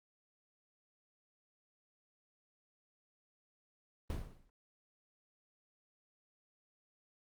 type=noise with exponential decay; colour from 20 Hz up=brown; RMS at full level=-33 dBFS; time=4.1-4.5 s; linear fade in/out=1 ms; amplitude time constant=86 ms; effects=Opus 24 kbps